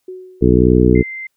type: tone with exponential decay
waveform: sine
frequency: 370 Hz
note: F#4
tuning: in tune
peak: -25 dBFS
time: 0.08-0.82 s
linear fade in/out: 5 ms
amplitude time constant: 160 ms
type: harmonic tone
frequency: 61.74 Hz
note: B1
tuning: in tune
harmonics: 1 / 2 / 3 / 4 / 5 / 6 / 7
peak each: -16 / -16 / -16 / -16 / -16 / -16 / -16 dBFS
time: 0.41-1.03 s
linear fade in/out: 20 ms
type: tone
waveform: sine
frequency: 2082 Hz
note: C7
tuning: 9 cents flat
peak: -25 dBFS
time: 0.95-1.27 s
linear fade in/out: 5 ms
effects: white hiss -70 dBFS RMS until 1.36 s